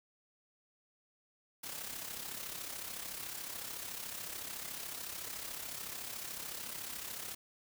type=noise with amplitude modulation; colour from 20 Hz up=white; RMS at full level=-41 dBFS; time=1.63-7.35 s; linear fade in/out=10 ms; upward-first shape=sine; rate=33.8 Hz; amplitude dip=55%; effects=none